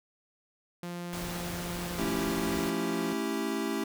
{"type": "tone", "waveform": "sawtooth", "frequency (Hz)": 174.61, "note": "F3", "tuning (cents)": 0, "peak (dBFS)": -32, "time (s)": [0.83, 3.13], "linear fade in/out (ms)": 2}
{"type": "noise", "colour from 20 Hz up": "pink", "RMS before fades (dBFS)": -39, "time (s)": [1.13, 2.7], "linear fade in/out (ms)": 0}
{"type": "chord", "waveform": "square", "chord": "A dominant seventh", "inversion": "none", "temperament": "equal", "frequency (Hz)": [220, 277.2, 329.6, 392], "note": ["A3", "C#4", "E4", "G4"], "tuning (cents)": [0, 0, 0, 0], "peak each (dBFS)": -36, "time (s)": [1.98, 3.84], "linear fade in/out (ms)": 5}
{"effects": []}